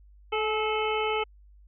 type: harmonic tone with a mistuned harmonic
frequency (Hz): 434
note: A4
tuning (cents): -24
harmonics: 1 / 2 / 3 / 5 / 6 / 7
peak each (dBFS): -28 / -31 / -33 / -35 / -36 / -36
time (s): 0.32-1.24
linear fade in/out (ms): 10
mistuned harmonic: 2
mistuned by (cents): -28
effects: added 50 Hz sine -51 dBFS peak until 1.67 s

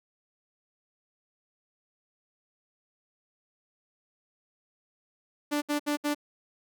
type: tone bursts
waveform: sawtooth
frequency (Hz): 293.7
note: D4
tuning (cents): 0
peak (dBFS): -22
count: 4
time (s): 5.51-6.148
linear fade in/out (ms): 20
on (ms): 110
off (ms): 66
effects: none

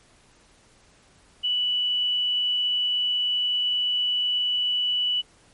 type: tone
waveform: sine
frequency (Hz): 2960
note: F#7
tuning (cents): 0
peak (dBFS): -21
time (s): 1.43-5.22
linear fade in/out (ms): 20
effects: pink hiss -57 dBFS RMS until 5.53 s + MP3 48 kbps

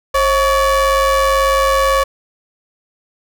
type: ring-modulated tone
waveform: square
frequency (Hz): 293.7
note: D4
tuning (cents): 0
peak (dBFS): -9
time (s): 0.14-2.04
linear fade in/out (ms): 10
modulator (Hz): 832
effects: none

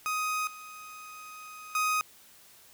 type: tone with level steps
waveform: 30% pulse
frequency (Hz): 1253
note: D#6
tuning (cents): +12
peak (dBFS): -26 / -41 / -23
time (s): 0.06-2.01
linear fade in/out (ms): 0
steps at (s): 0.47 / 1.75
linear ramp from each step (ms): 2
effects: white hiss -56 dBFS RMS until 2.73 s

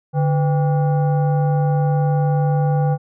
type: tone with frequency modulation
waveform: sine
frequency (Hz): 146.83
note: D3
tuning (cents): 0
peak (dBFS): -14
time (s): 0.13-2.98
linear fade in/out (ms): 50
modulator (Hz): 648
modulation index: 0.63
effects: none

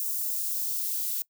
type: noise with high-pass filter sweep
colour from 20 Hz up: violet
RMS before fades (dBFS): -30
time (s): 0-1.22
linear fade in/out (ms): 0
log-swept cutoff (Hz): 6400 to 2900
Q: 0.94
effects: noise-tail reverb RT60 0.1 s tail -22 dB re dry

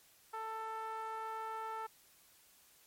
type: tone with low-pass filter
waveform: 5% pulse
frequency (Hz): 443.2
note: A4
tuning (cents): +13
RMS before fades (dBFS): -42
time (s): 0.33-1.87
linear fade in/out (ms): 10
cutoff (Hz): 1100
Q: 6.4
effects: white hiss -65 dBFS RMS until 2.86 s + MP3 64 kbps

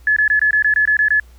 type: tone bursts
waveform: sine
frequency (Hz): 1713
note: A6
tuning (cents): -47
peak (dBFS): -11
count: 10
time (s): 0.07-1.199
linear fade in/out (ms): 2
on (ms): 94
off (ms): 21
effects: added 60 Hz sine -41 dBFS peak until 1.38 s + pink hiss -54 dBFS RMS until 1.38 s

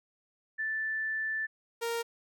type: tone pair in turn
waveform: sine / sawtooth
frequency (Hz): 1760 / 465.2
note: A6 / A#4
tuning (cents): 0 / -4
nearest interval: octave + major seventh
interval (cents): 2304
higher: first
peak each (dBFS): -30 / -27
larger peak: second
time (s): 0.58-1.47 / 1.81-2.03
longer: first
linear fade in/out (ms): 20
effects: none

